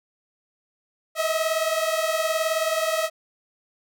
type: beating tone pair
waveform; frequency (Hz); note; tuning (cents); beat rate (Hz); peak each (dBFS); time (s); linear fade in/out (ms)
sawtooth; 631 / 650; D#5 / E5; +24 / -24; 19; -21; 1.15-3.1; 50
effects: none